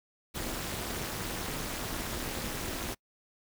pink noise with amplitude modulation, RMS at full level -32 dBFS, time 0.34-2.95 s, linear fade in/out 20 ms, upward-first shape sine, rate 287 Hz, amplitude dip 100%, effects noise-tail reverb RT60 0.1 s tail -26 dB re dry

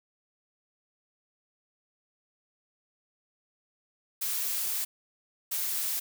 blue noise bursts at uneven times, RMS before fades -31 dBFS, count 2, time 4.21-4.85 / 5.51-6 s, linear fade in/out 10 ms, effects none

